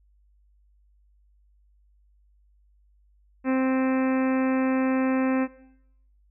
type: harmonic tone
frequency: 261.6 Hz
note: C4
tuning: in tune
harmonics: 1 / 2 / 3 / 4 / 5 / 6 / 7 / 8 / 9 / 10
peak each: -21 / -29 / -36 / -36 / -39 / -40 / -39 / -43 / -43 / -43 dBFS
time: 3.44-5.48 s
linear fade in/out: 50 ms
effects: noise-tail reverb RT60 0.8 s tail -19 dB re dry + added 50 Hz sine -58 dBFS peak until 6.3 s